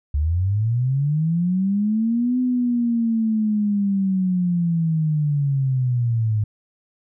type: linear two-way sweep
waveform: sine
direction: up then down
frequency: 69.3 to 253.5 to 104.8 Hz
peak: -17 dBFS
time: 0.14-6.44 s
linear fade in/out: 5 ms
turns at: 2.39 s
effects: none